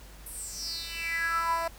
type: tone with high-pass filter sweep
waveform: 10% pulse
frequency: 332.6 Hz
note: E4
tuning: 16 cents sharp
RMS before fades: -32 dBFS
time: 0.26-1.68 s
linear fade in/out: 5 ms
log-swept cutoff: 11000 to 720 Hz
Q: 6.9
effects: added 50 Hz sine -47 dBFS peak until 1.78 s + pink hiss -52 dBFS RMS until 1.78 s